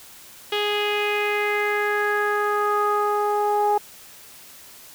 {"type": "tone with low-pass filter sweep", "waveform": "sawtooth", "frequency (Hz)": 415.1, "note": "G#4", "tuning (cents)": -1, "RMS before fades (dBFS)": -22, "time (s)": [0.52, 3.78], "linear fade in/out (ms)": 5, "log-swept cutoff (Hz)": [3200, 860], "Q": 4.4, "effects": ["white hiss -45 dBFS RMS until 4.94 s"]}